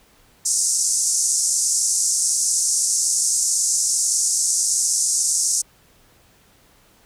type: band-pass noise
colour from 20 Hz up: pink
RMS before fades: -20 dBFS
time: 0.45-5.62 s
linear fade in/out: 10 ms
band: 5700 to 9500 Hz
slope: 48 dB/octave
effects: pink hiss -55 dBFS RMS until 7.05 s